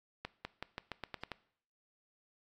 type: accelerating click train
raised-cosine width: 0.3 ms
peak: -23 dBFS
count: 9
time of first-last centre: 0.25-1.317 s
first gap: 200 ms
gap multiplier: 0.88
effects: noise-tail reverb RT60 0.6 s tail -19 dB re dry + AAC 64 kbps